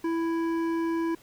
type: tone with hard clipping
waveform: sine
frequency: 331 Hz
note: E4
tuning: 7 cents sharp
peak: -27 dBFS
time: 0.04-1.15 s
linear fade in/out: 5 ms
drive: 11 dB
effects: pink hiss -56 dBFS RMS until 1.22 s

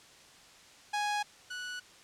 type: tone pair in turn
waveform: sawtooth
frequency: 830 / 1475.5 Hz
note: G#5 / F#6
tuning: -1 / -5 cents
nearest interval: minor seventh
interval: 996 cents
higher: second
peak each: -26 / -34 dBFS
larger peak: first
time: 0.93-1.23 / 1.5-1.8 s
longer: neither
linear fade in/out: 10 ms
effects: white hiss -56 dBFS RMS until 2.03 s + low-pass 7000 Hz 12 dB/octave

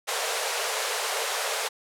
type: high-pass noise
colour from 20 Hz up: pink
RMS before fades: -28 dBFS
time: 0.07-1.69 s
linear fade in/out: 20 ms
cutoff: 420 Hz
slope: 96 dB/octave
effects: low-pass 11000 Hz 12 dB/octave

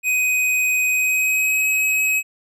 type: tone with pitch glide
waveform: square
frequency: 2507 to 2549 Hz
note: D#7 to D#7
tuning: +12 to +41 cents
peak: -17 dBFS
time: 0.03-2.23 s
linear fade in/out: 50 ms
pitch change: +29 cents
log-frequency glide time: 0.9-1.65 s
effects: none

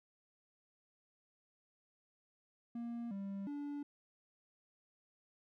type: tone with pitch steps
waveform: triangle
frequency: 235.3 / 197.2 / 288.6 Hz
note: A#3 / G3 / D4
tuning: +16 / +11 / -30 cents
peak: -38 dBFS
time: 2.75-3.83 s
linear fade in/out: 5 ms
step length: 360 ms
effects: none

